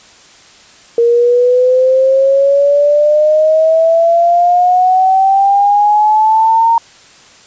sine exponential sweep, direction up, 466.2 to 926 Hz, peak -6 dBFS, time 0.98-6.78 s, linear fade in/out 2 ms, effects white hiss -41 dBFS RMS until 7.46 s + resampled to 16000 Hz

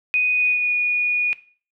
sine tone with pitch glide, 2489 to 2455 Hz, D#7 to D#7, 0 to -24 cents, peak -16 dBFS, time 0.14-1.33 s, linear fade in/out 0 ms, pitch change -24 cents, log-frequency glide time 0.31-0.74 s, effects noise-tail reverb RT60 0.4 s tail -17 dB re dry

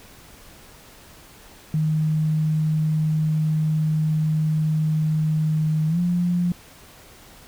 sine tone with pitch glide, 155.56 to 175.62 Hz, D#3 to F3, 0 to +10 cents, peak -18 dBFS, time 1.74-6.52 s, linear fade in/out 2 ms, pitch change +210 cents, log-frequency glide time 5.88-5.99 s, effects pink hiss -47 dBFS RMS until 7.47 s

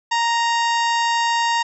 harmonic tone with a mistuned harmonic, 932.3 Hz, A#5, in tune, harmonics 1 / 2 / 3 / 4 / 5 / 6 / 7 / 8, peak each -18 / -24 / -28 / -30 / -32 / -34 / -35 / -36 dBFS, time 0.11-1.63 s, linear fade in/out 10 ms, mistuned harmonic 6, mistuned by -46 cents, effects none

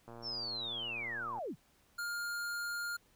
click train, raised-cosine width 1 ms, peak -36 dBFS, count 154, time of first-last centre 0.08-1.388 s, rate 117 Hz
sine linear sweep, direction down, 5480 to 90 Hz, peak -37 dBFS, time 0.22-1.56 s, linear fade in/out 50 ms
square tone, 1410 Hz, F6, 16 cents sharp, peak -37 dBFS, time 1.98-2.97 s, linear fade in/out 10 ms
effects pink hiss -69 dBFS RMS until 3.15 s

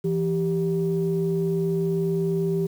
sine tone pair together, 166.73 / 392 Hz, E3 / G4, +20 / 0 cents, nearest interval octave + minor third, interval 1480 cents, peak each -23 / -23 dBFS, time 0.04-2.67 s, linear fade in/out 10 ms, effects tanh soft clip ceiling -14 dBFS + 8-bit

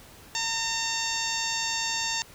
harmonic tone, 910 Hz, A#5, 42 cents flat, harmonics 1 / 2 / 3 / 4 / 5 / 6 / 7 / 8, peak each -35 / -35 / -35 / -35 / -35 / -35 / -35 / -35 dBFS, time 0.35-2.22 s, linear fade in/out 0 ms, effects pink hiss -50 dBFS RMS until 2.34 s

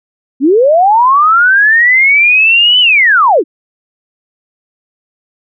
sine linear two-way sweep, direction up then down, 246.9 to 3034 to 258.1 Hz, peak -4 dBFS, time 0.4-3.44 s, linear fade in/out 50 ms, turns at 2.8 s, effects none

